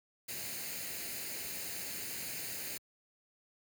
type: noise with comb filter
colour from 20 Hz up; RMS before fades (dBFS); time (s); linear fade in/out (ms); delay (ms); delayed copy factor
white; -41; 0.28-2.78; 10; 0.44; +0.6
effects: high-pass 80 Hz 12 dB/octave